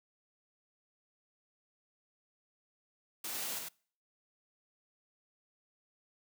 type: noise with echo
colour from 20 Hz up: white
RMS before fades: -40 dBFS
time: 3.24-3.59 s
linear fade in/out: 5 ms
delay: 98 ms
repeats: 1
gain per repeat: -3 dB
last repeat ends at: 3.688 s
effects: noise-tail reverb RT60 0.5 s tail -25 dB re dry + high-pass 150 Hz 12 dB/octave